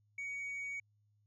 sine tone, 2247 Hz, C#7, 23 cents sharp, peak -36 dBFS, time 0.18-0.8 s, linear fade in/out 5 ms, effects tanh soft clip ceiling -38 dBFS + added 104 Hz sine -70 dBFS peak until 1.26 s

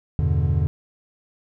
triangle chord, E minor seventh, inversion none, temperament equal, 82.41 / 98 / 123.47 / 146.83 Hz, E2 / G2 / B2 / D3, 0 / 0 / 0 / 0 cents, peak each -19 / -23 / -24 / -21 dBFS, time 0.19-0.67 s, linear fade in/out 0 ms, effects none

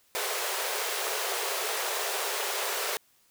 pink high-pass noise, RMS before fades -31 dBFS, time 0.15-2.97 s, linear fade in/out 0 ms, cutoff 380 Hz, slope 96 dB/octave, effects white hiss -65 dBFS RMS until 3.3 s

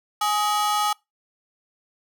45% pulse ring-modulated tone, 1046.5 Hz, C6, in tune, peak -17 dBFS, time 0.21-0.93 s, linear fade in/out 5 ms, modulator 212 Hz, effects noise-tail reverb RT60 0.2 s tail -24 dB re dry

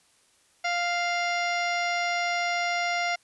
harmonic tone with a mistuned harmonic, 698.5 Hz, F5, in tune, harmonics 1 / 2 / 3 / 4 / 5 / 6 / 7 / 8 / 10, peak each -28 / -33 / -29 / -38 / -42 / -42 / -41 / -39 / -46 dBFS, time 0.64-3.16 s, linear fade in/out 10 ms, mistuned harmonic 10, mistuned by -16 cents, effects white hiss -63 dBFS RMS until 3.23 s + resampled to 24000 Hz

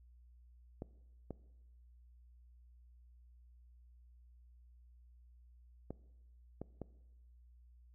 clicks, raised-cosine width 2 ms, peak -29 dBFS, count 5, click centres 0.821 / 1.307 / 5.906 / 6.616 / 6.817 s, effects noise-tail reverb RT60 1.0 s tail -20 dB re dry + added 60 Hz sine -59 dBFS peak until 7.94 s

